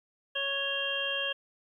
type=harmonic tone with a mistuned harmonic; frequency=554.4 Hz; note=C#5; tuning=in tune; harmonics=1 / 2 / 3 / 5 / 6; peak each=-37 / -43 / -36 / -34 / -33 dBFS; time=0.35-1.33 s; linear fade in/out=10 ms; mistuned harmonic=6; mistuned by=-62 cents; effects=11-bit